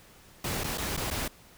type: noise with dropouts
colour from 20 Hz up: pink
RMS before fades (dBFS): -32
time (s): 0.44-1.28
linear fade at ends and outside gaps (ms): 5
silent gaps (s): 0.637-0.641 / 0.776-0.78 / 0.967-0.974 / 1.104-1.109
effects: pink hiss -55 dBFS RMS until 1.57 s